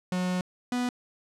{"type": "tone pair in turn", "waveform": "45% pulse", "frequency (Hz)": [181.9, 246.7], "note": ["F#3", "B3"], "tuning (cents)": [-29, -2], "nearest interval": "perfect fourth", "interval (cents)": 527, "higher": "second", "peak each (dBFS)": -26, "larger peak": "neither", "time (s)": [[0.12, 0.41], [0.72, 0.89]], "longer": "first", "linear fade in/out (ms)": 2, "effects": ["low-pass 9000 Hz 12 dB/octave"]}